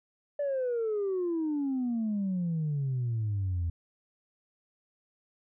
sine exponential sweep, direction down, 586 to 82.41 Hz, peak -26 dBFS, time 0.39-3.7 s, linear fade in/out 5 ms, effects tanh soft clip ceiling -25 dBFS

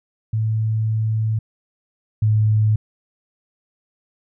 sine tone pair in turn, 110 / 107.8 Hz, A2 / A2, 0 / -35 cents, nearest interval unison, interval 35 cents, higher first, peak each -17 / -13 dBFS, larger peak second, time 0.33-1.39 / 2.22-2.76 s, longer first, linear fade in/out 5 ms, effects none

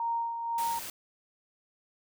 sine tone with tremolo, 929 Hz, A#5, 6 cents flat, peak -27 dBFS, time 0-0.79 s, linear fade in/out 2 ms, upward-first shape sine, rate 2 Hz, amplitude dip 50%
white noise, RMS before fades -40 dBFS, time 0.58-0.9 s, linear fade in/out 2 ms
effects none

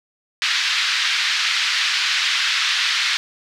white band-pass noise, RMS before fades -20 dBFS, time 0.42-3.17 s, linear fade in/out 0 ms, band 1400 to 4500 Hz, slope 24 dB/octave, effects none

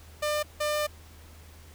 sawtooth tone bursts at uneven times, 599 Hz, D5, 34 cents sharp, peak -22 dBFS, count 2, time 0.22-0.43 / 0.6-0.87 s, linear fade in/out 10 ms, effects added 79 Hz sine -49 dBFS peak until 1.74 s + pink hiss -54 dBFS RMS until 1.74 s

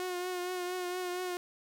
sawtooth tone with vibrato, 361.3 Hz, F#4, 41 cents flat, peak -30 dBFS, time 0-1.37 s, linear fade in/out 0 ms, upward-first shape triangle, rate 4.3 Hz, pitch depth 36 cents each way, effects none

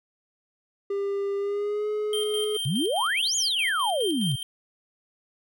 triangle tone with pitch glide, 399 to 422.7 Hz, G4 to G#4, +31 to +31 cents, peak -23 dBFS, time 0.9-2.57 s, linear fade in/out 5 ms, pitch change +100 cents, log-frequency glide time 1.37-1.88 s
square tone with tremolo, 3156 Hz, G7, 11 cents sharp, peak -28 dBFS, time 2.13-4.43 s, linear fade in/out 2 ms, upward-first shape square, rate 4.8 Hz, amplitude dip 45%
sine exponential two-way sweep, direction up then down, 117.8 to 7050 to 117.8 Hz, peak -23 dBFS, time 2.65-4.36 s, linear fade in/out 10 ms, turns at 3.36 s
effects none

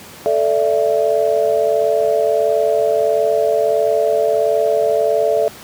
sine chord, A suspended fourth, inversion none, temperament equal with one note detuned, 440 / 587.3 / 668.8 Hz, A4 / D5 / E5, 0 / 0 / +25 cents, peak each -17 dBFS, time 0.26-5.48 s, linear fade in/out 0 ms, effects pink hiss -37 dBFS RMS until 5.63 s + high-pass 100 Hz 12 dB/octave

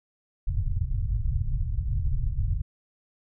pink low-pass noise, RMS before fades -26 dBFS, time 0.47-2.62 s, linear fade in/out 10 ms, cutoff 130 Hz, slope 48 dB/octave, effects none

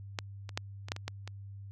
clicks, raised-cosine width 0.2 ms, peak -15 / -26 / -14 / -25 / -14 / -23 / -18 / -25 dBFS, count 8, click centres 0.188 / 0.492 / 0.575 / 0.885 / 0.919 / 0.964 / 1.08 / 1.276 s, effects added 99 Hz sine -43 dBFS peak until 1.71 s

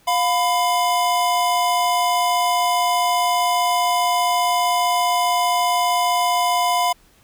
square tone pair together, 706.4 / 1000 Hz, F5 / B5, +20 / +21 cents, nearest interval tritone, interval 601 cents, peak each -20 / -20 dBFS, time 0.07-6.93 s, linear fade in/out 10 ms, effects pink hiss -55 dBFS RMS until 7.23 s

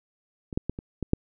clicks, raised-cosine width 3 ms, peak -23 / -11 / -14 / -22 / -16 / -7 dBFS, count 6, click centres 0.528 / 0.575 / 0.696 / 0.789 / 1.027 / 1.134 s, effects none

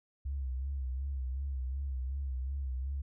sine tone with vibrato, 66.6 Hz, C2, 31 cents sharp, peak -32 dBFS, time 0.25-3.02 s, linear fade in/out 10 ms, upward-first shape sine, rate 2.7 Hz, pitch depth 83 cents each way, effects tanh soft clip ceiling -28 dBFS

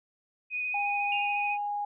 sine tone with vibrato, 2489 Hz, D#7, in tune, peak -29 dBFS, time 0.5-1.58 s, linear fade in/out 50 ms, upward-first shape sine, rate 14 Hz, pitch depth 16 cents each way
sine tone with pitch glide, 811 to 822.3 Hz, G#5 to G#5, -41 to -17 cents, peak -29 dBFS, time 0.74-1.85 s, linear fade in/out 5 ms, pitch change +24 cents, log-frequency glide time 1.06-1.57 s
sine tone with exponential decay, 2794 Hz, F7, in tune, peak -29 dBFS, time 1.12-1.68 s, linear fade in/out 2 ms, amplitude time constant 120 ms
effects none

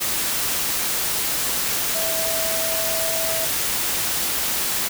sine tone in noise, 653 Hz, E5, 17 cents flat, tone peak -27 dBFS, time 1.94-3.46 s, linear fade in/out 20 ms, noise white, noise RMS -23 dBFS, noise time 0-4.89 s, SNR -7 dB, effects none

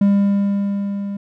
triangle tone with level ramp, 200.3 Hz, G3, 38 cents sharp, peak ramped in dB -8 to -21 dBFS, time 0.01-1.17 s, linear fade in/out 5 ms, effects none

